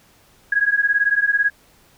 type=beating tone pair; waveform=sine; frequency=1645 / 1663 Hz; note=G#6 / G#6; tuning=-17 / +2 cents; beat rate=18 Hz; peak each=-18 dBFS; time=0.52-1.5 s; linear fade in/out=5 ms; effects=pink hiss -54 dBFS RMS until 1.97 s